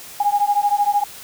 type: beating tone pair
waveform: sine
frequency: 813 / 826 Hz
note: G#5 / G#5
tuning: -37 / -10 cents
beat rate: 13 Hz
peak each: -18 dBFS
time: 0.2-1.04 s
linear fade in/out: 5 ms
effects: white hiss -38 dBFS RMS until 1.23 s